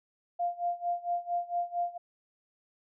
sine tone with tremolo, 698.5 Hz, F5, in tune, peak -26 dBFS, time 0.39-1.98 s, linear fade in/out 10 ms, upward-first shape sine, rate 4.4 Hz, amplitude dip 90%, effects none

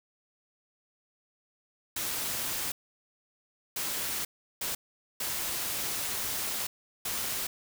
white noise bursts at uneven times, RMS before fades -33 dBFS, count 5, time 1.96-2.72 / 3.76-4.25 / 4.61-4.75 / 5.2-6.67 / 7.05-7.47 s, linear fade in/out 5 ms, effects none

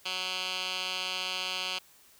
10% pulse tone with band-pass filter, 185 Hz, F#3, in tune, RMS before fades -34 dBFS, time 0.05-1.79 s, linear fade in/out 10 ms, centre 3500 Hz, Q 2.7, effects white hiss -59 dBFS RMS until 2.19 s

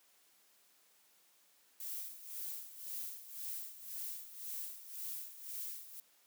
violet noise with tremolo, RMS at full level -42 dBFS, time 1.8-6 s, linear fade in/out 2 ms, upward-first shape sine, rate 1.9 Hz, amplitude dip 75%, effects white hiss -69 dBFS RMS until 6.26 s + high-pass 200 Hz 12 dB/octave

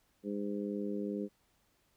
harmonic tone, 102.2 Hz, G#2, 27 cents flat, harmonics 2 / 3 / 4 / 5, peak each -37 / -40 / -40 / -44 dBFS, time 0.23-1.29 s, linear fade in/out 50 ms, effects pink hiss -73 dBFS RMS until 1.96 s

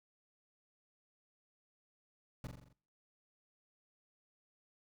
brown noise with echo, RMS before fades -41 dBFS, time 2.44-2.47 s, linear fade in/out 2 ms, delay 43 ms, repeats 6, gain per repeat -4 dB, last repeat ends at 2.728 s, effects noise-tail reverb RT60 0.5 s tail -22 dB re dry

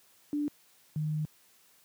sine tone pair in turn, 293.7 / 153.35 Hz, D4 / D#3, 0 / -25 cents, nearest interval major seventh, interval 1125 cents, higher first, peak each -28 dBFS, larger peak neither, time 0.33-0.48 / 0.96-1.25 s, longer second, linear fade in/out 0 ms, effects white hiss -63 dBFS RMS until 1.84 s + high-pass 100 Hz 12 dB/octave

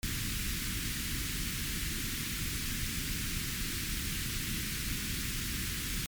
pink band-stop noise, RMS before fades -35 dBFS, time 0.03-6.06 s, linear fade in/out 0 ms, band 290 to 1600 Hz, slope 24 dB/octave, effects MP3 96 kbps

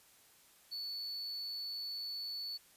triangle tone, 4448 Hz, C#8, 5 cents sharp, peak -38 dBFS, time 0.71-2.58 s, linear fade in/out 20 ms, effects white hiss -64 dBFS RMS until 2.76 s + resampled to 32000 Hz

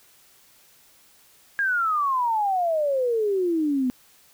sine exponential sweep, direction down, 1649 to 246.8 Hz, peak -20 dBFS, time 1.59-3.9 s, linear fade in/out 0 ms, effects white hiss -56 dBFS RMS until 4.33 s

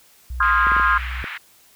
sine tone with pitch glide, 61.74 to 62.71 Hz, B1 to B1, 0 to +27 cents, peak -26 dBFS, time 0.3-1.23 s, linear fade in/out 5 ms, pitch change +27 cents, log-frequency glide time 0.45-1.08 s
sine chord, F minor seventh, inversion second, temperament equal with one note detuned, 1046.5 / 1244.5 / 1396.9 / 1634.6 Hz, C6 / Eb6 / F6 / Ab6, 0 / 0 / 0 / -28 cents, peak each -20 dBFS, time 0.4-0.98 s, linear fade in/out 5 ms
pink band-pass noise, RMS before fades -32 dBFS, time 0.42-1.38 s, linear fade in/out 10 ms, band 1400 to 2500 Hz, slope 24 dB/octave
clicks, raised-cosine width 2 ms, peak -19 dBFS, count 5, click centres 0.669 / 0.719 / 0.766 / 0.798 / 1.242 s
effects white hiss -53 dBFS RMS until 1.75 s

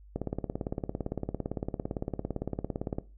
click train, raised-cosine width 2 ms, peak -18 dBFS, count 51, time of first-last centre 0.16-2.985 s, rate 17.7 Hz, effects noise-tail reverb RT60 0.3 s tail -17 dB re dry + added 50 Hz sine -50 dBFS peak until 3.17 s

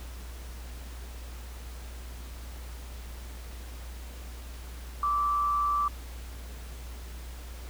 sine tone with frequency modulation, 1165 Hz, D6, 14 cents flat, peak -24 dBFS, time 5.03-5.88 s, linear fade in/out 2 ms, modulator 136 Hz, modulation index 0.26, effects added 60 Hz sine -39 dBFS peak until 7.69 s + pink hiss -49 dBFS RMS until 7.69 s

